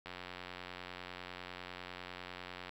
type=click train; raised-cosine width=0.3 ms; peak=-28 dBFS; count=238; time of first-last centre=0.06-2.693 s; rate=90 Hz; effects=10-bit